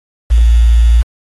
sine tone with quantisation, 57.4 Hz, A#1, 26 cents flat, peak -4 dBFS, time 0.3-1.03 s, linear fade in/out 20 ms, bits 5, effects AAC 32 kbps

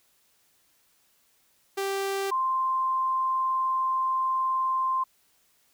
sawtooth / sine tone pair in turn, 392 / 1046.5 Hz, G4 / C6, 0 / 0 cents, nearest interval octave + perfect fourth, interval 1700 cents, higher second, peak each -23 dBFS, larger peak neither, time 1.77-2.31 / 2.31-5.04 s, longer second, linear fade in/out 10 ms, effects white hiss -66 dBFS RMS until 5.73 s

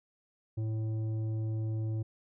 triangle tone with tanh clipping, 110 Hz, A2, in tune, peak -32 dBFS, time 0.57-2.03 s, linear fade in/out 10 ms, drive 13 dB, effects none

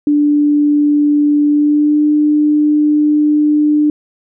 sine tone with pitch glide, 293.7 to 299.2 Hz, D4 to D4, 0 to +32 cents, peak -8 dBFS, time 0.07-3.9 s, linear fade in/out 2 ms, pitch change +32 cents, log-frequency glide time 1.47-2.03 s, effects none

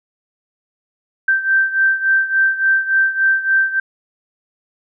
sine beating tone pair, 1562 / 1565.5 Hz, G6 / G6, -7 / -3 cents, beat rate 3.5 Hz, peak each -14 / -18 dBFS, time 1.28-3.8 s, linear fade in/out 5 ms, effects none

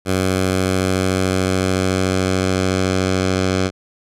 10% pulse tone with low-pass filter sweep, 93.7 Hz, F#2, 22 cents sharp, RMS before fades -18 dBFS, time 0.05-3.71 s, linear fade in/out 50 ms, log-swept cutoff 11000 to 6600 Hz, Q 1.2, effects none

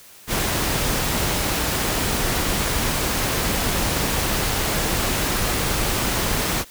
pink noise, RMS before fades -22 dBFS, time 0.27-6.65 s, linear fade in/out 50 ms, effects white hiss -46 dBFS RMS until 6.7 s

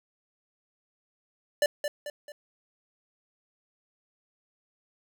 square tone with echo, 587.3 Hz, D5, in tune, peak -21 dBFS, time 1.62-1.66 s, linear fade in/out 2 ms, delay 220 ms, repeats 3, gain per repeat -7 dB, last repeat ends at 2.32 s, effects none

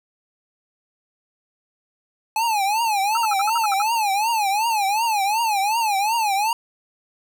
square tone with vibrato, 851 Hz, G#5, 42 cents sharp, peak -19 dBFS, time 2.36-6.53 s, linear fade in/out 2 ms, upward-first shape triangle, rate 2.7 Hz, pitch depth 190 cents each way
sine tone bursts, 1317 Hz, E6, 2 cents flat, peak -22 dBFS, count 9, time 3.15-3.82 s, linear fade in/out 2 ms, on 22 ms, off 59 ms
effects none

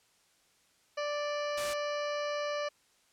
harmonic tone, 587.3 Hz, D5, in tune, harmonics 1 / 2 / 3 / 4 / 5 / 7 / 8 / 9 / 10, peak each -33 / -39 / -43 / -45 / -47 / -50 / -51 / -52 / -53 dBFS, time 0.97-2.69 s, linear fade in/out 10 ms
white noise, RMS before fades -38 dBFS, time 1.57-1.74 s, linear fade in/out 10 ms
effects white hiss -68 dBFS RMS until 3.12 s + low-pass 9000 Hz 12 dB/octave

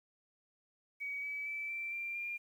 sine tone with pitch steps, 2263 / 2289 / 2316 / 2343 / 2370 / 2398 Hz, C#7 / D7 / D7 / D7 / D7 / D7, +35 / -45 / -25 / -5 / +15 / +36 cents, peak -37 dBFS, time 1-2.38 s, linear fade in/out 20 ms, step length 230 ms, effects 11-bit

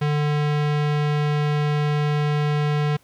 square tone with low-pass filter, 148.4 Hz, D3, 18 cents sharp, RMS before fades -21 dBFS, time 0.01-2.97 s, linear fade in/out 10 ms, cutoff 3300 Hz, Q 0.96, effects pink hiss -58 dBFS RMS until 3.03 s

